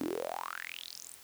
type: tone with high-pass filter sweep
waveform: sawtooth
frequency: 42.54 Hz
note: F1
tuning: 45 cents flat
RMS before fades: -40 dBFS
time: 0-1.16 s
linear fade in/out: 0 ms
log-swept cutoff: 260 to 9800 Hz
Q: 8.7
effects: white hiss -55 dBFS RMS until 1.23 s